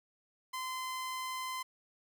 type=tone; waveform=sawtooth; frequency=1031 Hz; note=C6; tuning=26 cents flat; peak=-33 dBFS; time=0.53-1.63 s; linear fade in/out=10 ms; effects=none